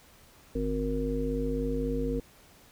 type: harmonic tone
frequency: 51.91 Hz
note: G#1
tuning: in tune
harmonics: 1 / 3 / 5 / 7 / 9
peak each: -32 / -38 / -32 / -42 / -32 dBFS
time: 0.55-2.2 s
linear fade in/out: 5 ms
effects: pink hiss -57 dBFS RMS until 2.71 s